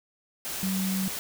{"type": "tone in noise", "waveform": "sine", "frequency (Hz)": 190, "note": "F#3", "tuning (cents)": 46, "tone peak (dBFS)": -26, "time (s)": [0.63, 1.08], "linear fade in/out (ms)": 0, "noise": "white", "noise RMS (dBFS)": -34, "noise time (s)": [0.45, 1.19], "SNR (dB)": 5, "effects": []}